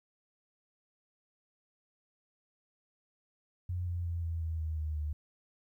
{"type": "tone with pitch steps", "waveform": "sine", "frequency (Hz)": [89.2, 87.06, 84.98, 82.94, 80.95, 79.01, 77.12, 75.27], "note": ["F2", "F2", "F2", "E2", "E2", "D#2", "D#2", "D2"], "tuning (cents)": [37, -5, -47, 11, -31, 27, -15, 43], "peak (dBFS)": -32, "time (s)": [3.69, 5.13], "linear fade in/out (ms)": 5, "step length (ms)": 180, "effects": ["12-bit"]}